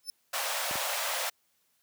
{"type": "tone with exponential growth", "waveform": "sawtooth", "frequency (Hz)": 5274, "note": "E8", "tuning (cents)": 0, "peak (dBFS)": -27, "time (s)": [0.03, 0.1], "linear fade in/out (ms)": 1, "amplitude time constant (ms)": 15}
{"type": "high-pass noise", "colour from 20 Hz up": "pink", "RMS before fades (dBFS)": -32, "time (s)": [0.33, 1.3], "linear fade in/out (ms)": 10, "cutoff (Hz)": 520, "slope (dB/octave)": 96}
{"type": "clicks", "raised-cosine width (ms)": 2, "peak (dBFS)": -27, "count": 2, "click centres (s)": [0.711, 0.756]}
{"effects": ["white hiss -72 dBFS RMS until 1.82 s", "high-pass 80 Hz 12 dB/octave"]}